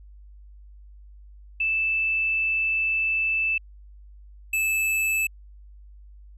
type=tone pair in turn; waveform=sine / square; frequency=2637 / 2620 Hz; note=E7 / E7; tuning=0 / -11 cents; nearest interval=unison; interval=11 cents; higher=first; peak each=-21 / -22 dBFS; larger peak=first; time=1.6-3.58 / 4.53-5.27 s; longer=first; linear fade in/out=5 ms; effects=added 50 Hz sine -44 dBFS peak until 6.37 s + resampled to 32000 Hz